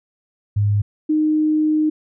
sine tone pair in turn, 103 / 308 Hz, G#2 / D#4, -14 / -17 cents, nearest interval octave + perfect fifth, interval 1897 cents, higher second, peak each -14 dBFS, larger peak neither, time 0.56-0.82 / 1.09-1.9 s, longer second, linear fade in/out 10 ms, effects none

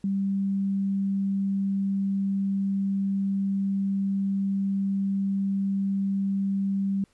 sine tone, 196 Hz, G3, in tune, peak -23 dBFS, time 0.04-7.04 s, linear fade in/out 2 ms, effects pink hiss -66 dBFS RMS until 7.13 s + resampled to 24000 Hz

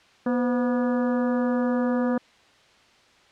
harmonic tone with a mistuned harmonic, 242.8 Hz, B3, 29 cents flat, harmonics 1 / 2 / 3 / 4 / 5 / 6 / 7, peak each -22 / -27 / -36 / -37 / -37 / -41 / -41 dBFS, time 0.26-2.18 s, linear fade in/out 5 ms, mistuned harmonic 2, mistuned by +76 cents, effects white hiss -56 dBFS RMS until 3.31 s + low-pass 4000 Hz 12 dB/octave

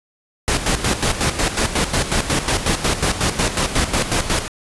pink noise with tremolo, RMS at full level -17 dBFS, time 0.48-4.48 s, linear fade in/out 0 ms, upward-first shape square, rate 5.5 Hz, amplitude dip 65%, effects resampled to 24000 Hz

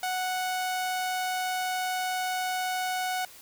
sawtooth tone, 739 Hz, F#5, 2 cents flat, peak -24 dBFS, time 0.03-3.25 s, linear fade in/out 2 ms, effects white hiss -50 dBFS RMS until 3.41 s

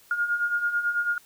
sine beating tone pair, 1415 / 1424.1 Hz, F6 / F6, +22 / +33 cents, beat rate 9.1 Hz, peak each -30 / -24 dBFS, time 0.11-1.18 s, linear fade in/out 2 ms, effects white hiss -56 dBFS RMS until 1.25 s

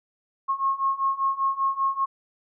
sine beating tone pair, 1082 / 1087.1 Hz, C#6 / C#6, -42 / -34 cents, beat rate 5.1 Hz, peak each -26 / -24 dBFS, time 0.48-2.06 s, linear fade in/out 20 ms, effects none

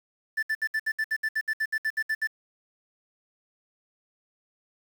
triangle tone bursts, 1760 Hz, A6, in tune, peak -22 dBFS, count 16, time 0.37-2.273 s, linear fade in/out 10 ms, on 58 ms, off 65 ms, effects 8-bit

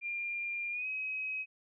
sine tone with pitch glide, 2397 to 2540 Hz, D7 to D#7, +35 to +35 cents, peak -34 dBFS, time 0.01-1.46 s, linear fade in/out 50 ms, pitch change +100 cents, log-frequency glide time 0.71-0.87 s, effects none

